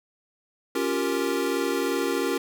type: chord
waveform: square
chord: G half-diminished seventh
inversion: second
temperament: equal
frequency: 277.2 / 349.2 / 392 / 466.2 Hz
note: Db4 / F4 / G4 / Bb4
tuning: 0 / 0 / 0 / 0 cents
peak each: -30 dBFS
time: 0.75-2.38 s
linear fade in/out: 5 ms
effects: none